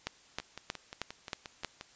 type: two click trains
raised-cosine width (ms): 0.2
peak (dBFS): -24 / -16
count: 9 / 6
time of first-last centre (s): 0.4-1.811 / 0.07-1.647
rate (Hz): 5.67 / 3.17
effects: white hiss -60 dBFS RMS until 1.95 s + resampled to 16000 Hz